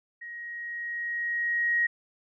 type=tone with level ramp; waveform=sine; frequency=1888 Hz; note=A#6; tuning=22 cents sharp; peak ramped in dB=-38 to -21 dBFS; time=0.21-1.87 s; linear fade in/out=10 ms; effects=none